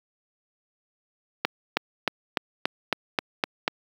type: accelerating click train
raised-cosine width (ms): 0.3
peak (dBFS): -5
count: 9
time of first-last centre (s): 1.45-3.679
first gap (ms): 320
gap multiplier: 0.96
effects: high-pass 200 Hz 12 dB/octave + 7-bit